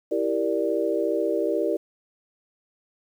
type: chord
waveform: sine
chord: E half-diminished seventh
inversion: none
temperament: equal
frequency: 329.6 / 392 / 466.2 / 587.3 Hz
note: E4 / G4 / Bb4 / D5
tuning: 0 / 0 / 0 / 0 cents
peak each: -27 dBFS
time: 0.11-1.77 s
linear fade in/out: 10 ms
effects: 9-bit